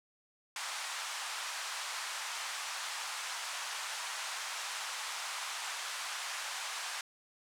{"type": "band-pass noise", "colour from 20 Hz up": "pink", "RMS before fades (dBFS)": -40, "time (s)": [0.56, 7.01], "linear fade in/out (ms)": 2, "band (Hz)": [870, 9200], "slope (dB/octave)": 24, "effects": []}